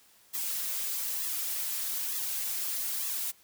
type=noise with flanger; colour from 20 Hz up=blue; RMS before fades=-33 dBFS; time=0.33-3.32 s; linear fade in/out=20 ms; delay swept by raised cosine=1.3 to 7.3 ms; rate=1.1 Hz; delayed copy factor=-0.9; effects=white hiss -61 dBFS RMS until 3.43 s